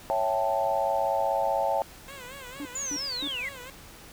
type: chord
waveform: sine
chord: A dominant seventh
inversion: first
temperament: equal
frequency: 554.4 / 659.3 / 784 / 880 Hz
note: C#5 / E5 / G5 / A5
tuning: 0 / 0 / 0 / 0 cents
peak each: -29 dBFS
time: 0.1-1.82 s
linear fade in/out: 0 ms
type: tone with vibrato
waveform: 10% pulse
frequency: 523.3 Hz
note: C5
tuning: in tune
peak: -33 dBFS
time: 2.08-3.7 s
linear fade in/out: 2 ms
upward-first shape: sine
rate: 4.4 Hz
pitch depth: 120 cents each way
type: tone bursts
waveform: triangle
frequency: 290 Hz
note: D4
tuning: 22 cents flat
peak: -31 dBFS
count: 3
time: 2.6-3.276 s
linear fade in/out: 0 ms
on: 52 ms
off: 260 ms
type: linear sweep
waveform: sine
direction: down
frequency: 7120 to 1919 Hz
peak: -30 dBFS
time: 2.75-3.49 s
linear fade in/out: 5 ms
effects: pink hiss -48 dBFS RMS until 4.12 s